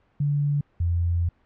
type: tone pair in turn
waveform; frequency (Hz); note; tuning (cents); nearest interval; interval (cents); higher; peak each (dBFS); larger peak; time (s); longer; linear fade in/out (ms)
sine; 144.6 / 85.74; D3 / F2; -27 / -31; major sixth; 904; first; -20; neither; 0.2-0.61 / 0.8-1.29; second; 5
effects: pink hiss -64 dBFS RMS until 1.45 s + low-pass 2000 Hz 12 dB/octave